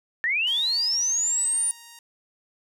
sine linear sweep, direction up, 1760 to 9450 Hz, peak -21 dBFS, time 0.24-1.71 s, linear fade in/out 0 ms
5% pulse tone with tremolo, 935 Hz, A#5, 5 cents sharp, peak -30 dBFS, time 0.47-1.99 s, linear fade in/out 2 ms, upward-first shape square, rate 1.2 Hz, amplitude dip 25%
effects none

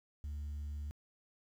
sine tone, 73.42 Hz, D2, in tune, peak -36 dBFS, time 0.24-0.91 s, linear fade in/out 0 ms, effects tanh soft clip ceiling -38 dBFS + 11-bit

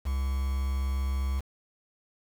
triangle tone with quantisation, 67.3 Hz, C2, 49 cents sharp, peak -24 dBFS, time 0.05-1.41 s, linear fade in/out 20 ms, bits 7, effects none

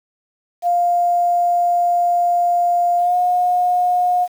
sine tone with pitch glide, 700 to 718.4 Hz, F5 to F5, +4 to +49 cents, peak -13 dBFS, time 0.62-4.28 s, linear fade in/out 50 ms, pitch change +45 cents, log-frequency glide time 2.98-3.16 s, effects 7-bit

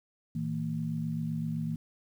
sine tone cluster, 112.3 / 159.8 / 227.9 Hz, A2 / D#3 / A#3, +36 / +47 / -39 cents, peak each -40 / -32 / -35 dBFS, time 0.35-1.76 s, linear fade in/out 5 ms, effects 10-bit

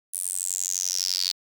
sawtooth tone with high-pass filter sweep, 91.8 Hz, F#2, 13 cents flat, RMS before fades -28 dBFS, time 0.13-1.32 s, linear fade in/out 10 ms, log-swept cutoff 9900 to 4400 Hz, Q 7.6, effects none

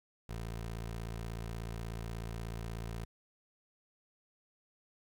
20% pulse tone, 56.5 Hz, A1, 47 cents sharp, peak -34 dBFS, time 0.29-3.05 s, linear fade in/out 5 ms, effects 12-bit

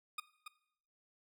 20% pulse tone with echo, 1231 Hz, D#6, 19 cents flat, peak -32 dBFS, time 0.18-0.2 s, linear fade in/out 5 ms, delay 280 ms, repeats 1, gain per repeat -8 dB, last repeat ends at 0.48 s, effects noise-tail reverb RT60 0.7 s tail -18 dB re dry

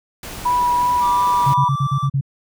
pink noise, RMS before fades -32 dBFS, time 0.23-1.54 s, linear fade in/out 2 ms
sine tone with vibrato, 978 Hz, B5, 17 cents flat, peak -14 dBFS, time 0.45-1.69 s, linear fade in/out 10 ms, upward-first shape sine, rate 2.8 Hz, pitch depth 10 cents each way
triangle tone with pitch glide, 1174.7 to 1167.3 Hz, D6 to D6, 0 to -11 cents, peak -20 dBFS, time 1-2.1 s, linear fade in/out 50 ms, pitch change -11 cents, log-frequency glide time 1.43-1.73 s
sine tone bursts, 137.4 Hz, C#3, 15 cents flat, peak -15 dBFS, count 7, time 1.46-2.211 s, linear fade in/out 10 ms, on 73 ms, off 40 ms
effects none

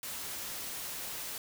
white noise, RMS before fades -40 dBFS, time 0.03-1.38 s, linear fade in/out 2 ms, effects none

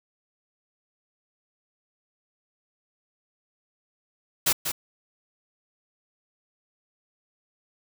white noise with echo, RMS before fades -21 dBFS, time 4.46-4.53 s, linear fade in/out 10 ms, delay 190 ms, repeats 1, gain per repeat -7 dB, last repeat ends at 4.72 s, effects none

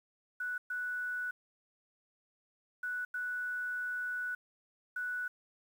sine tone bursts at uneven times, 1480 Hz, F#6, in tune, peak -34 dBFS, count 5, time 0.4-0.58 / 0.7-1.31 / 2.83-3.05 / 3.14-4.35 / 4.96-5.28 s, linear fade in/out 5 ms, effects 10-bit

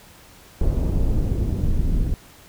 brown noise with low-pass filter sweep, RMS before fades -20 dBFS, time 0.61-2.14 s, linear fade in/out 0 ms, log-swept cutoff 570 to 260 Hz, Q 0.83, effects pink hiss -48 dBFS RMS until 2.48 s

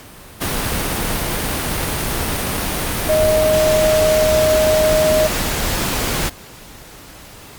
sine tone in noise, 622.3 Hz, D#5, in tune, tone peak -12 dBFS, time 3.08-5.28 s, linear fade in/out 20 ms, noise pink, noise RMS -20 dBFS, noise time 0.4-6.3 s, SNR +5 dB, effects pink hiss -39 dBFS RMS until 7.58 s + Opus 48 kbps

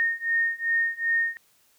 sine beating tone pair, 1840 / 1842.6 Hz, A#6 / A#6, -23 / -21 cents, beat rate 2.6 Hz, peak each -26 / -25 dBFS, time 0-1.37 s, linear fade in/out 0 ms, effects white hiss -63 dBFS RMS until 1.78 s

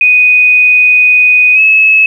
sine tone with pitch glide, 2489 to 2586 Hz, D#7 to E7, 0 to -34 cents, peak -3 dBFS, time 0.01-2.06 s, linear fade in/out 2 ms, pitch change +66 cents, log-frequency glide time 1.54-1.6 s, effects 7-bit

